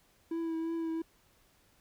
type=tone with vibrato; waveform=triangle; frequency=328.2 Hz; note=E4; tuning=8 cents flat; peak=-30 dBFS; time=0.31-1.02 s; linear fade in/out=5 ms; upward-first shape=triangle; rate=2.9 Hz; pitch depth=25 cents each way; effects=pink hiss -67 dBFS RMS until 1.8 s